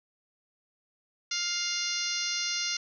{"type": "harmonic tone", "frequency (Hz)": 702, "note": "F5", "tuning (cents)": 9, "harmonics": [2, 3, 4, 5, 6, 7, 8, 9], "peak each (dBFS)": [-40, -37, -37, -39, -36, -36, -35, -38], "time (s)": [1.31, 2.77], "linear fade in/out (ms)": 5, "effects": []}